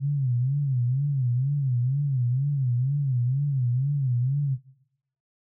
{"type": "tone with vibrato", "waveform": "sine", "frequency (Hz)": 132.3, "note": "C3", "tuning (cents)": 20, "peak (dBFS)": -21, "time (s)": [0, 4.58], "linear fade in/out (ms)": 50, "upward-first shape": "sine", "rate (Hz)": 2.1, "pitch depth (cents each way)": 160, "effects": ["noise-tail reverb RT60 0.8 s tail -20 dB re dry"]}